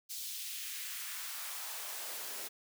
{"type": "noise with high-pass filter sweep", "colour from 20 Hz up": "white", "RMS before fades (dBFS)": -42, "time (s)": [0.09, 2.49], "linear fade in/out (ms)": 20, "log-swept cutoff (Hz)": [4300, 330], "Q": 1.3, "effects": []}